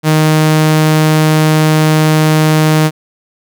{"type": "tone", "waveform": "sawtooth", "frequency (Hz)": 155.56, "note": "D#3", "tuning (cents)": 0, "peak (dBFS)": -3, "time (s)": [0.03, 2.91], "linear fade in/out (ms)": 50, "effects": []}